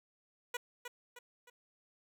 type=tone with echo; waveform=10% pulse; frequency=487 Hz; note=B4; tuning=24 cents flat; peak=-27 dBFS; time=0.54-0.57 s; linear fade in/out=5 ms; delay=310 ms; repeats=3; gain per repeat=-7 dB; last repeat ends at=1.5 s; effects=none